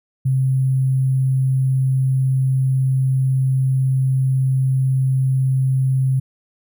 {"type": "tone with sample-and-hold", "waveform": "sine", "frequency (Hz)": 131.9, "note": "C3", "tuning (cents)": 14, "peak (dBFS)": -14, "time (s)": [0.25, 6.2], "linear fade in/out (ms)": 10, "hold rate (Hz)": 11025, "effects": []}